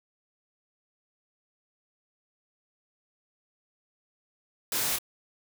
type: noise with echo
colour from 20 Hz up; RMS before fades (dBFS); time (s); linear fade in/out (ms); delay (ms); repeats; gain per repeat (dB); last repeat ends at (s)
white; -30; 4.72-4.96; 2; 26; 1; -3; 4.986
effects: none